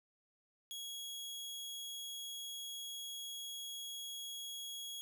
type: tone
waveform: sawtooth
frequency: 3322 Hz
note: G#7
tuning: in tune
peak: -40 dBFS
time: 0.71-5.01 s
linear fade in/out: 0 ms
effects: none